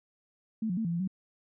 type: tone with pitch steps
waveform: sine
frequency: 221 / 178.4 / 224.1 / 169.2 / 170.7 / 188.5 Hz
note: A3 / F3 / A3 / E3 / F3 / F#3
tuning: +8 / +37 / +32 / +45 / -39 / +32 cents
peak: -28 dBFS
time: 0.62-1.076 s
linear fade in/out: 5 ms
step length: 76 ms
effects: none